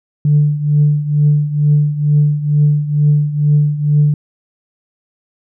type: tone with tremolo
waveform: sine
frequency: 147.9 Hz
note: D3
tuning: 13 cents sharp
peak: -5 dBFS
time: 0.25-4.14 s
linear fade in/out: 2 ms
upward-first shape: triangle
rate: 2.2 Hz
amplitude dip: 80%
effects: tanh soft clip ceiling -3 dBFS